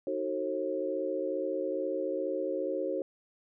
sine chord, D# diminished seventh, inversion none, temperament just, 311.1 / 373.4 / 448 / 537.6 Hz, D#4 / F#4 / A4 / C5, 0 / +16 / +31 / +47 cents, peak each -37 / -35 / -38 / -33 dBFS, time 0.07-3.02 s, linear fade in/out 2 ms, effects none

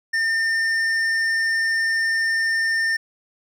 triangle tone with hard clipping, 1808 Hz, A6, 47 cents sharp, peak -20 dBFS, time 0.13-2.97 s, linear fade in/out 10 ms, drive 11 dB, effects none

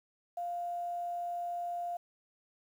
sine tone with quantisation, 698.5 Hz, F5, in tune, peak -34 dBFS, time 0.37-1.97 s, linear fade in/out 5 ms, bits 10, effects none

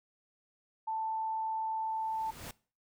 sine tone, 884 Hz, A5, 8 cents sharp, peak -32 dBFS, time 0.87-2.31 s, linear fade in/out 10 ms
pink noise with exponential growth, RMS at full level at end -42 dBFS, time 1.77-2.51 s, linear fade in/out 2 ms, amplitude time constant 160 ms
effects noise-tail reverb RT60 0.4 s tail -22 dB re dry

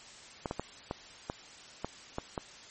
clicks, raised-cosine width 1 ms, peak -19 dBFS, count 8, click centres 0.458 / 0.511 / 0.596 / 0.911 / 1.299 / 1.846 / 2.184 / 2.378 s, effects white hiss -51 dBFS RMS until 2.7 s + MP3 32 kbps

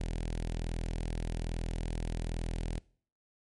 sawtooth tone with notch filter, 41.2 Hz, E1, in tune, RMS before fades -35 dBFS, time 0-2.79 s, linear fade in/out 10 ms, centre 1200 Hz, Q 1.3, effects noise-tail reverb RT60 0.5 s tail -23 dB re dry + MP3 48 kbps

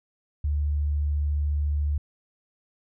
sine tone with vibrato, 73.42 Hz, D2, in tune, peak -22 dBFS, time 0.44-1.98 s, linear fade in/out 5 ms, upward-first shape triangle, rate 14 Hz, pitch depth 8 cents each way, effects none

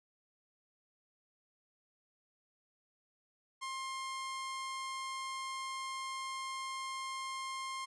sawtooth tone, 1061 Hz, C6, 24 cents sharp, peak -35 dBFS, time 3.61-7.86 s, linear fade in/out 20 ms, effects resampled to 24000 Hz

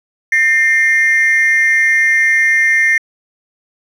triangle ring-modulated tone, 1961 Hz, B6, 13 cents flat, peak -3 dBFS, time 0.32-2.98 s, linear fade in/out 5 ms, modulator 145 Hz, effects tanh soft clip ceiling -3 dBFS + resampled to 32000 Hz

